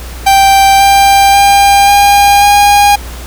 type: tone with pitch steps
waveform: 45% pulse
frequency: 784 / 791.7 / 799.5 / 807.4 / 815.4 Hz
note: G5 / G5 / G5 / G#5 / G#5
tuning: 0 / +17 / +34 / -49 / -32 cents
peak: -3 dBFS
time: 0.26-2.96 s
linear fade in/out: 10 ms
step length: 540 ms
effects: added 60 Hz sine -23 dBFS peak until 3.26 s + pink hiss -29 dBFS RMS until 3.26 s